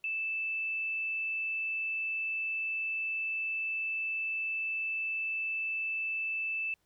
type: tone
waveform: sine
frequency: 2637 Hz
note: E7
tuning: in tune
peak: -31 dBFS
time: 0.04-6.74 s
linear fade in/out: 2 ms
effects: pink hiss -75 dBFS RMS until 6.85 s